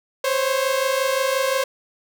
sawtooth tone pair together, 520 / 545.7 Hz, C5 / C#5, -11 / -27 cents, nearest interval minor second, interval 84 cents, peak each -18 dBFS, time 0.24-1.64 s, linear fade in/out 5 ms, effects none

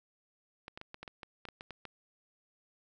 clicks, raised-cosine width 0.3 ms, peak -28 dBFS, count 12, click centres 0.681 / 0.775 / 0.814 / 0.944 / 1.03 / 1.078 / 1.232 / 1.453 / 1.487 / 1.609 / 1.707 / 1.853 s, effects none

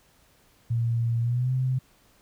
sine tone with pitch glide, 116.54 to 129.31 Hz, A#2 to C3, 0 to -20 cents, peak -22 dBFS, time 0.7-1.79 s, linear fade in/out 10 ms, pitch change +180 cents, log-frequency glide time 1.21-1.52 s, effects pink hiss -61 dBFS RMS until 2.21 s

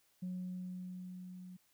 sine tone with level ramp, 182.4 Hz, F#3, 24 cents flat, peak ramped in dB -36 to -48 dBFS, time 0.22-1.57 s, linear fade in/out 10 ms, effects tanh soft clip ceiling -35 dBFS + white hiss -73 dBFS RMS until 1.73 s

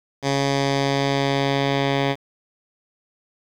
10% pulse tone with low-pass filter sweep, 138.59 Hz, C#3, in tune, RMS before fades -21 dBFS, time 0.22-2.16 s, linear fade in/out 50 ms, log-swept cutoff 5700 to 3300 Hz, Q 1.6, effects 8-bit

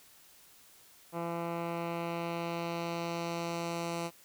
10% pulse tone with low-pass filter sweep, 169.3 Hz, E3, 46 cents sharp, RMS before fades -36 dBFS, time 1.12-4.11 s, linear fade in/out 50 ms, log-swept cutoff 1500 to 9900 Hz, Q 0.93, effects white hiss -59 dBFS RMS until 4.24 s

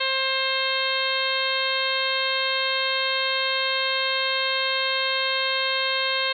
harmonic tone, 530 Hz, C5, 22 cents sharp, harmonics 1 / 2 / 3 / 4 / 5 / 6 / 7 / 8, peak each -30 / -30 / -30 / -30 / -30 / -30 / -30 / -30 dBFS, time 0-6.33 s, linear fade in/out 10 ms, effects none

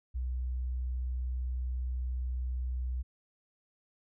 sine tone, 62.6 Hz, B1, 24 cents sharp, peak -31 dBFS, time 0.14-3.03 s, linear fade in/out 20 ms, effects none

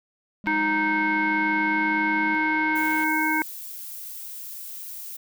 triangle tone with pitch glide, 205.1 to 209.3 Hz, G#3 to G#3, -21 to +14 cents, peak -32 dBFS, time 0.44-2.35 s, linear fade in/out 0 ms, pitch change +35 cents, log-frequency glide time 1.61-1.92 s
click train, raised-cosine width 0.3 ms, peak -25 dBFS, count 460, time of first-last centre 0.46-3.039 s, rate 178 Hz
harmonic tone, 311.1 Hz, D#4, in tune, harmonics 1 / 3 / 5 / 7, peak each -26 / -26 / -26 / -26 dBFS, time 0.47-3.42 s, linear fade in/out 0 ms
violet noise, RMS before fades -37 dBFS, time 2.75-5.17 s, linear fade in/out 10 ms
effects none

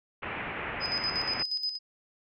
white low-pass noise, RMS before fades -36 dBFS, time 0.22-1.43 s, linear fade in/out 10 ms, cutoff 2600 Hz, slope 48 dB/octave
sine tone with tremolo, 5020 Hz, D#8, 15 cents sharp, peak -27 dBFS, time 0.8-1.79 s, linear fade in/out 50 ms, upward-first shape square, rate 8.4 Hz, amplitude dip 60%
effects none

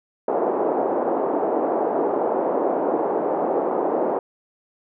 pink band-pass noise, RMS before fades -22 dBFS, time 0.28-4.19 s, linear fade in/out 2 ms, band 320 to 840 Hz, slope 24 dB/octave, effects none

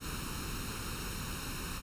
pink noise with comb filter, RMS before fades -39 dBFS, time 0-1.82 s, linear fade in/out 50 ms, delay 0.74 ms, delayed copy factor +0.7, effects resampled to 32000 Hz

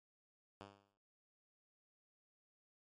5% pulse tone with exponential decay, 100 Hz, G2, 35 cents sharp, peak -38 dBFS, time 0.61-0.98 s, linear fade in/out 0 ms, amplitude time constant 79 ms, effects low-pass 5000 Hz 12 dB/octave + MP3 64 kbps

